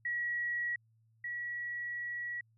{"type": "tone pair in turn", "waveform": "sine", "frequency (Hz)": [1919, 1926.8], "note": ["A#6", "B6"], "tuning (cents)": [50, -43], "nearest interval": "unison", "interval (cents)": 7, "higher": "second", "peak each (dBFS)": [-32, -36], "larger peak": "first", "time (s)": [[0.05, 0.76], [1.24, 2.41]], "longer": "second", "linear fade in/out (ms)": 5, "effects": ["added 112 Hz sine -66 dBFS peak until 2.57 s"]}